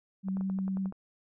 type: tone with vibrato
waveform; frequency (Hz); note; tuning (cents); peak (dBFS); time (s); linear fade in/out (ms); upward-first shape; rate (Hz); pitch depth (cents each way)
sine; 191.2; G3; -43; -29; 0.23-0.92; 50; square; 9.2; 10
type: clicks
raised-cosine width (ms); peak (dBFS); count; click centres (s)
1; -31; 9; 0.285 / 0.37 / 0.41 / 0.499 / 0.588 / 0.68 / 0.771 / 0.858 / 0.924
effects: none